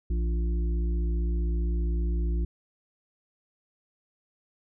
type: harmonic tone with a mistuned harmonic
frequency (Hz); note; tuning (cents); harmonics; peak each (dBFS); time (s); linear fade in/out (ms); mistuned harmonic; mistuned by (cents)
57.8; A#1; -14; 1 / 3 / 5 / 6; -24 / -37 / -43 / -41; 0.1-2.45; 5; 5; +15
effects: none